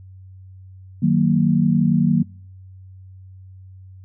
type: chord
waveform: sine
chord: D# minor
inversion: none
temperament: just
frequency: 155.56 / 186.68 / 233.3 Hz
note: D#3 / F#3 / A#3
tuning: 0 / +16 / +2 cents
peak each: -18 dBFS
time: 1.02-2.23 s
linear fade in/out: 10 ms
effects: noise-tail reverb RT60 0.6 s tail -26 dB re dry + added 94 Hz sine -39 dBFS peak until 4.04 s